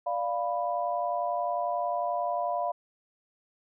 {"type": "chord", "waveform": "sine", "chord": "B diminished", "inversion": "first", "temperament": "equal", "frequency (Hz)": [587.3, 698.5, 987.8], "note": ["D5", "F5", "B5"], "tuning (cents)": [0, 0, 0], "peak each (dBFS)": [-33, -29, -33], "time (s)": [0.06, 2.72], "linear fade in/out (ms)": 10, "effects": []}